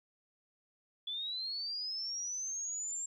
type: linear sweep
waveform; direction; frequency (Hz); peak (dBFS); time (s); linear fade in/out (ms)
sine; up; 3421 to 7459; -36; 1.07-3.06; 5
effects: 12-bit